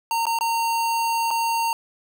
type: tone with dropouts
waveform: square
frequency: 919 Hz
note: A#5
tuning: 25 cents flat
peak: -21 dBFS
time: 0.11-1.73 s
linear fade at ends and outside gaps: 1 ms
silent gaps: 0.255-0.267 / 0.388-0.409 / 1.306-1.311 s
effects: 8-bit